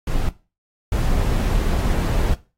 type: noise bursts at uneven times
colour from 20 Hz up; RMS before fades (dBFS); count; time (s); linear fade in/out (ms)
brown; -19; 2; 0.07-0.29 / 0.92-2.34; 2
effects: noise-tail reverb RT60 0.3 s tail -17 dB re dry + AAC 48 kbps